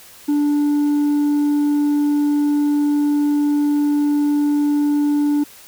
triangle tone with hard clipping, 292.4 Hz, D4, 7 cents flat, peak -13 dBFS, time 0.28-5.44 s, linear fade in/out 10 ms, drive 1 dB, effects white hiss -43 dBFS RMS until 5.67 s

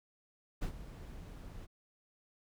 brown noise with ADSR envelope, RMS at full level -35 dBFS, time 0.61-1.67 s, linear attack 17 ms, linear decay 92 ms, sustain -13 dB, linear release 25 ms, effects none

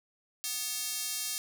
square tone with high-pass filter, 246.9 Hz, B3, in tune, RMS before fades -35 dBFS, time 0.44-1.38 s, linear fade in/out 0 ms, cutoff 5300 Hz, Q 0.81, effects none

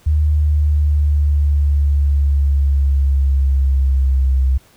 sine exponential sweep, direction down, 76 to 65.41 Hz, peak -11 dBFS, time 0.06-4.58 s, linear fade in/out 10 ms, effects pink hiss -51 dBFS RMS until 4.76 s

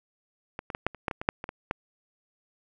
clicks, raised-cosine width 0.5 ms, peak -19 / -21 / -15 / -9 / -28 / -12 / -17 / -19 / -6 / -20 / -20 / -12 dBFS, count 12, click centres 0.591 / 0.702 / 0.749 / 0.866 / 0.947 / 1.082 / 1.112 / 1.215 / 1.289 / 1.441 / 1.491 / 1.711 s, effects none

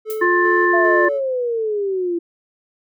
triangle tone with tremolo, 435.2 Hz, A4, 19 cents flat, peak -20 dBFS, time 0.05-1.21 s, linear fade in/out 50 ms, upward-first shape square, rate 2.5 Hz, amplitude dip 45%
violet noise with exponential decay, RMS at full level -28 dBFS, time 0.1-0.28 s, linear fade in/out 0 ms, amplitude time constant 37 ms
harmonic tone, 353.5 Hz, F4, 21 cents sharp, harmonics 1 / 3 / 5, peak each -16 / -19 / -17 dBFS, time 0.21-1.09 s, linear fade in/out 10 ms
sine exponential sweep, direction down, 685 to 336.6 Hz, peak -18 dBFS, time 0.73-2.19 s, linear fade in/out 10 ms
effects none

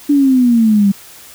sine exponential sweep, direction down, 293.1 to 194.7 Hz, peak -7 dBFS, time 0.09-0.92 s, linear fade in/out 10 ms, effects white hiss -38 dBFS RMS until 1.34 s

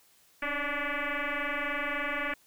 sine tone with frequency modulation, 277.2 Hz, C#4, in tune, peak -29 dBFS, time 0.42-2.34 s, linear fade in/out 5 ms, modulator 289 Hz, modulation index 7.8, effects white hiss -63 dBFS RMS until 2.46 s

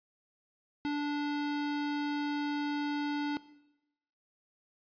square tone, 291.8 Hz, D4, 11 cents flat, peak -31 dBFS, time 0.85-3.37 s, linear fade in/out 0 ms, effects noise-tail reverb RT60 0.9 s tail -18 dB re dry + resampled to 11025 Hz

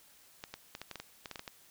clicks, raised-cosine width 0.2 ms, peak -24 dBFS, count 12, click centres 0.439 / 0.54 / 0.751 / 0.816 / 0.913 / 0.957 / 1 / 1.258 / 1.313 / 1.358 / 1.394 / 1.478 s, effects white hiss -61 dBFS RMS until 1.7 s

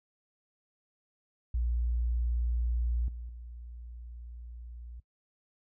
sine tone with level steps, 59.2 Hz, A#1, 27 cents sharp, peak -27 / -38 / -42 dBFS, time 1.54-5 s, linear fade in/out 5 ms, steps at 3.08 / 3.29 s, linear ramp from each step 2 ms, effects noise-tail reverb RT60 0.1 s tail -19 dB re dry

